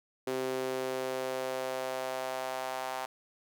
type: tone with high-pass filter sweep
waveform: sawtooth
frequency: 130 Hz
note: C3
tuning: 11 cents flat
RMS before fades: -35 dBFS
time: 0.27-3.06 s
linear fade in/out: 5 ms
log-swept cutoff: 370 to 790 Hz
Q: 2.7
effects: none